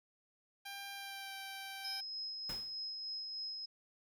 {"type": "tone with pitch glide", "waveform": "10% pulse", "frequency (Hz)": [795, 780.9], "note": ["G5", "G5"], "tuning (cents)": [24, -7], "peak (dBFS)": -36, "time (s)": [0.65, 2.01], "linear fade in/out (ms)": 10, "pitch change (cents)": -31, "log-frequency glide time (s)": [0.93, 1.34]}
{"type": "tone with tremolo", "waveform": "sine", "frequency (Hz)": 5120, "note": "D#8", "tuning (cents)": 49, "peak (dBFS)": -39, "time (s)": [1.84, 3.66], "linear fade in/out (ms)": 10, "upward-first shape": "sine", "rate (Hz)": 3.3, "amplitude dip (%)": 30}
{"type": "noise with exponential decay", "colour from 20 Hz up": "pink", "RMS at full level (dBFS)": -44, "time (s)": [2.49, 2.78], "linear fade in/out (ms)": 5, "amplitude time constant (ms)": 63}
{"effects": []}